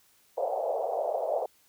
white band-pass noise, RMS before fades -30 dBFS, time 0.37-1.46 s, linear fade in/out 5 ms, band 500 to 730 Hz, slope 48 dB/octave, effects white hiss -64 dBFS RMS until 1.68 s

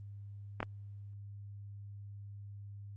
clicks, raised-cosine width 0.5 ms, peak -20 dBFS, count 2, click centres 0.604 / 0.629 s, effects added 101 Hz sine -45 dBFS peak until 2.96 s + Opus 32 kbps

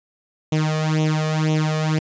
sawtooth tone with flanger, 155.56 Hz, D#3, in tune, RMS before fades -20 dBFS, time 0.52-1.99 s, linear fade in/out 5 ms, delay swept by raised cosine 0.31 to 1.71 ms, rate 2 Hz, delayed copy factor +0.8, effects resampled to 16000 Hz

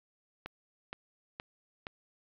click train, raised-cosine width 0.3 ms, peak -22 dBFS, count 4, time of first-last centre 0.46-1.868 s, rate 2.13 Hz, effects low-pass 4000 Hz 12 dB/octave + MP3 96 kbps

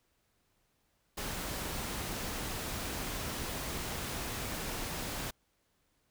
pink noise, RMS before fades -38 dBFS, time 1.17-5.31 s, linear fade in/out 10 ms, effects pink hiss -75 dBFS RMS until 6.1 s

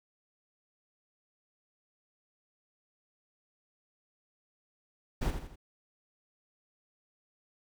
brown noise with echo, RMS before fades -30 dBFS, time 5.21-5.31 s, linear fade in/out 10 ms, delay 83 ms, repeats 3, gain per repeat -7 dB, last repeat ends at 5.559 s, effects none

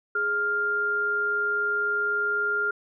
sine tone pair together, 416.2 / 1400 Hz, G#4 / F6, +4 / +4 cents, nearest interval octave + major sixth, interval 2100 cents, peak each -32 / -23 dBFS, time 0.15-2.71 s, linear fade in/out 5 ms, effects none

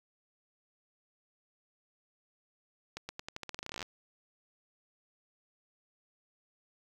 accelerating click train, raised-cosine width 0.2 ms, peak -22 dBFS, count 20, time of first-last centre 2.97-3.828 s, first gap 120 ms, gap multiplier 0.87, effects 8-bit

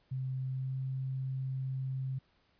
sine tone with pitch glide, 130.81 to 132.1 Hz, C3 to C3, 0 to +17 cents, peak -33 dBFS, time 0.11-2.19 s, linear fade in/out 10 ms, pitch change +17 cents, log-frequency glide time 0.5-0.77 s, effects pink hiss -71 dBFS RMS until 2.59 s + resampled to 11025 Hz

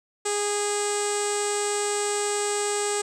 sawtooth tone with low-pass filter, 411.7 Hz, G#4, 15 cents flat, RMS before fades -26 dBFS, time 0.25-3.02 s, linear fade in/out 10 ms, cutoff 8000 Hz, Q 8.8, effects none

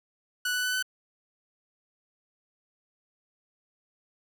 sawtooth tone with pitch steps, 1480 / 1489.4 / 1498.9 / 1508.5 Hz, F#6 / F#6 / F#6 / F#6, 0 / +11 / +22 / +33 cents, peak -23 dBFS, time 0.45-0.826 s, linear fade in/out 5 ms, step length 94 ms, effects none

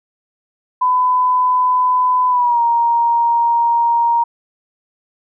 sine tone with pitch glide, 1004 to 936.8 Hz, B5 to A#5, +28 to +8 cents, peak -11 dBFS, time 0.81-4.24 s, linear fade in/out 10 ms, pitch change -120 cents, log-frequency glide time 2.29-2.61 s, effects none

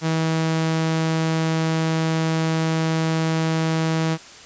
sawtooth tone, 161.1 Hz, E3, 39 cents flat, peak -15 dBFS, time 0.01-4.18 s, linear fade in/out 50 ms, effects white hiss -42 dBFS RMS until 4.45 s + resampled to 16000 Hz

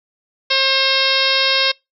harmonic tone with a mistuned harmonic, 536 Hz, C5, 42 cents sharp, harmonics 1 / 2 / 3 / 4 / 5 / 6 / 7 / 8 / 9 / 10, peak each -23 / -25 / -24 / -23 / -22 / -22 / -19 / -23 / -23 / -23 dBFS, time 0.5-1.72 s, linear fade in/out 10 ms, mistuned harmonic 3, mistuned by -15 cents, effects noise-tail reverb RT60 0.2 s tail -25 dB re dry

